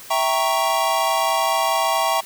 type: chord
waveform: square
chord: E diminished seventh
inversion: none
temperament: equal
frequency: 659.3 / 784 / 932.3 / 1108.7 Hz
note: E5 / G5 / Bb5 / Db6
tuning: 0 / 0 / 0 / 0 cents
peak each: -24 dBFS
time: 0.1-2.21 s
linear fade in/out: 10 ms
effects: white hiss -40 dBFS RMS until 2.25 s